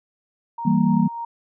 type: tone with tremolo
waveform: sine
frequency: 932.3 Hz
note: A#5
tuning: in tune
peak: -26 dBFS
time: 0.58-1.25 s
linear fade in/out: 5 ms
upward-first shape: sine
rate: 3.4 Hz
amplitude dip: 40%
type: chord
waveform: sine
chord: E diminished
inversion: none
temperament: equal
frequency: 164.81 / 196 / 233.1 Hz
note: E3 / G3 / Bb3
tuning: 0 / 0 / 0 cents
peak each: -21 / -19 / -19 dBFS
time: 0.65-1.08 s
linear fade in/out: 10 ms
effects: none